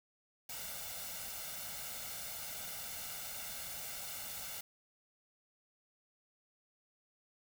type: noise with comb filter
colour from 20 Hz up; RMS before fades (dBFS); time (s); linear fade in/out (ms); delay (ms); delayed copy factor
white; -44; 0.49-4.61; 5; 1.4; +0.7
effects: none